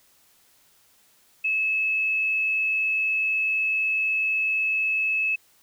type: tone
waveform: sine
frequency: 2596 Hz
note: E7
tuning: 27 cents flat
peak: -21 dBFS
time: 1.44-5.36 s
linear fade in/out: 10 ms
effects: white hiss -60 dBFS RMS until 5.62 s